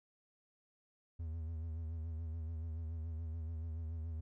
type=tone with vibrato; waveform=triangle; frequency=81 Hz; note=E2; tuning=30 cents flat; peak=-37 dBFS; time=1.19-4.21 s; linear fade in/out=10 ms; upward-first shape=sine; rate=7 Hz; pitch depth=59 cents each way; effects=none